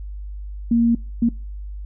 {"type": "tone bursts at uneven times", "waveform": "sine", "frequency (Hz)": 233.1, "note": "A#3", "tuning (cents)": 0, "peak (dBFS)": -13, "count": 2, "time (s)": [[0.71, 0.95], [1.22, 1.29]], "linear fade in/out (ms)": 5, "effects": ["noise-tail reverb RT60 0.4 s tail -26 dB re dry", "added 50 Hz sine -29 dBFS peak until 1.85 s"]}